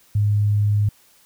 sine tone, 103.7 Hz, G#2, 2 cents flat, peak -15 dBFS, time 0.15-0.89 s, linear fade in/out 5 ms, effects white hiss -55 dBFS RMS until 1.25 s

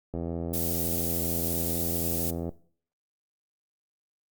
click train, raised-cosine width 2 ms, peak -20 dBFS, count 199, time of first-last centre 0.14-2.492 s, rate 84.2 Hz
violet noise, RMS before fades -30 dBFS, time 0.53-2.31 s, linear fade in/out 10 ms
effects noise-tail reverb RT60 0.5 s tail -19 dB re dry + Opus 48 kbps

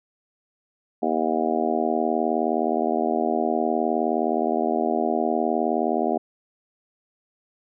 harmonic tone, 79.4 Hz, D#2, 36 cents sharp, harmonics 3 / 4 / 5 / 6 / 7 / 8 / 9 / 10, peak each -27 / -28 / -27 / -34 / -34 / -28 / -26 / -33 dBFS, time 1.02-6.18 s, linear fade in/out 10 ms, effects none

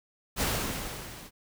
pink noise with level ramp, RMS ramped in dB -26 to -47 dBFS, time 0.36-1.31 s, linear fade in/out 50 ms, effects none

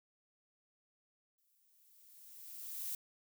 violet noise with exponential growth, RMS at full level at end -39 dBFS, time 1.38-2.95 s, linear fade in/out 2 ms, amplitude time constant 340 ms, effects none

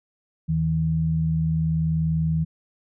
sine tone pair together, 79.28 / 159.9 Hz, D#2 / D#3, +33 / +48 cents, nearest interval octave, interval 1215 cents, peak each -28 / -20 dBFS, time 0.48-2.45 s, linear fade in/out 20 ms, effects none

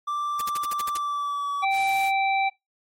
triangle tone with pitch glide, 1174.7 to 1140.6 Hz, D6 to C#6, 0 to +49 cents, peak -23 dBFS, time 0.07-1.65 s, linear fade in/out 10 ms, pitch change -51 cents, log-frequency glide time 0.89-1.51 s
white noise bursts, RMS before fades -32 dBFS, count 8, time 0.39-0.975 s, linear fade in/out 5 ms, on 25 ms, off 55 ms
harmonic tone, 779 Hz, G5, 11 cents flat, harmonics 1 / 3 / 5, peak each -21 / -26 / -36 dBFS, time 1.62-2.5 s, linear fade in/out 20 ms
white noise, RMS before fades -39 dBFS, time 1.7-2.12 s, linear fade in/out 50 ms
effects noise-tail reverb RT60 0.2 s tail -24 dB re dry + MP3 64 kbps

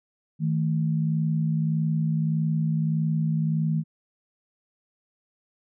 sine tone pair together, 158.35 / 220 Hz, D#3 / A3, +31 / 0 cents, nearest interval tritone, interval 569 cents, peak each -22 / -29 dBFS, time 0.39-3.84 s, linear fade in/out 50 ms, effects none

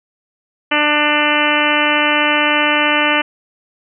harmonic tone, 297.4 Hz, D4, 22 cents sharp, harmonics 1 / 2 / 3 / 4 / 5 / 6 / 7 / 8 / 9 / 10, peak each -21 / -21 / -21 / -21 / -21 / -21 / -21 / -21 / -21 / -21 dBFS, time 0.71-3.22 s, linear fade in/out 10 ms, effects none

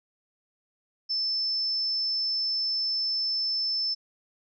sine tone, 5280 Hz, E8, 2 cents sharp, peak -25 dBFS, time 1.09-3.95 s, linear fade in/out 20 ms, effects none

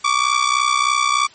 sawtooth ring-modulated tone, 1154 Hz, D6, 31 cents flat, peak -8 dBFS, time 0.04-1.27 s, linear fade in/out 10 ms, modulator 31.6 Hz, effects white hiss -46 dBFS RMS until 1.34 s + MP3 32 kbps

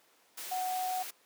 sine tone in noise, 740 Hz, F#5, in tune, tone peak -31 dBFS, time 0.51-1.03 s, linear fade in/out 10 ms, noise white, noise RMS -42 dBFS, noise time 0.37-1.11 s, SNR +8 dB, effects pink hiss -65 dBFS RMS until 1.25 s + high-pass 400 Hz 12 dB/octave

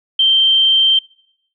sine tone, 3136 Hz, G7, in tune, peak -9 dBFS, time 0.19-0.99 s, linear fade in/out 5 ms, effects noise-tail reverb RT60 0.8 s tail -25 dB re dry

